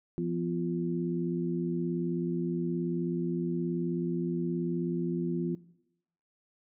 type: tone cluster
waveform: sine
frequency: 171.4 / 250.3 / 346.9 Hz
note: F3 / B3 / F4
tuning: -32 / +23 / -12 cents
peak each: -32 / -36 / -33 dBFS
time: 0.18-5.55 s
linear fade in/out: 0 ms
effects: noise-tail reverb RT60 0.8 s tail -19 dB re dry